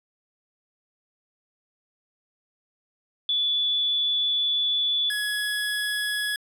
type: tone pair in turn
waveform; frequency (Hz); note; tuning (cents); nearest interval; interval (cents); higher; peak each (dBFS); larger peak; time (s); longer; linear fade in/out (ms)
sine / 25% pulse; 3451 / 1682.2; A7 / G#6; -34 / +22; octave; 1244; first; -21; neither; 3.29-5.1 / 5.1-6.36; first; 2
effects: resampled to 32000 Hz